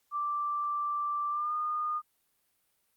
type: tone with pitch glide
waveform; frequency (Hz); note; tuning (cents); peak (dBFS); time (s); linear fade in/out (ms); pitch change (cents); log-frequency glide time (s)
sine; 1174 to 1221.7; D6 to D#6; -1 to -32; -29; 0.11-2.02; 50; +69; 1.3-1.54
effects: white hiss -74 dBFS RMS until 2.96 s + Opus 48 kbps